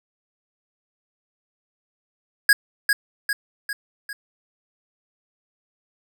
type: tone with echo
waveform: square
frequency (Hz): 1651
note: G#6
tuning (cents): -11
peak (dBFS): -11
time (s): 2.49-2.53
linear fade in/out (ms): 2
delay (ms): 400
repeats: 4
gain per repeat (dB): -5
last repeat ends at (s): 4.13
effects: none